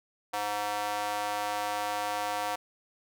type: tone with high-pass filter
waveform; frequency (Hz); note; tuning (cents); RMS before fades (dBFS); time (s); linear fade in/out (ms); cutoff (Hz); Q
square; 103.83; G#2; 0; -32; 0.33-2.56; 10; 760; 2.3
effects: none